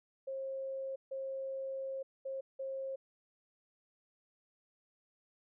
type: tone bursts at uneven times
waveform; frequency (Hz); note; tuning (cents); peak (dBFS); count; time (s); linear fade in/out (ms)
sine; 536; C5; +42; -37; 4; 0.27-0.96 / 1.11-2.03 / 2.25-2.41 / 2.59-2.96; 10
effects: none